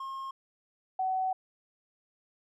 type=tone pair in turn; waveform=triangle / sine; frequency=1073 / 753 Hz; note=C6 / F#5; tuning=+43 / +30 cents; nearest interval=tritone; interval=613 cents; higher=first; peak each=-34 / -27 dBFS; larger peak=second; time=0-0.31 / 0.99-1.33 s; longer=second; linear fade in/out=5 ms; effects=none